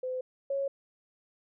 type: tone pair in turn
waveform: sine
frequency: 511 / 551.5 Hz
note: C5 / C#5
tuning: -41 / -9 cents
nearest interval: minor second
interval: 132 cents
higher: second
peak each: -31 / -28 dBFS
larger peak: second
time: 0.03-0.21 / 0.5-0.68 s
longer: neither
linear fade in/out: 5 ms
effects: none